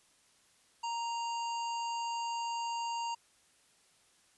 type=harmonic tone with a mistuned harmonic; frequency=932.3 Hz; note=A#5; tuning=in tune; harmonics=1 / 3 / 5 / 7 / 8; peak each=-34 / -44 / -48 / -51 / -52 dBFS; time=0.83-3.15 s; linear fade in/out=10 ms; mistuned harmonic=7; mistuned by=+21 cents; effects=white hiss -67 dBFS RMS until 4.37 s + resampled to 24000 Hz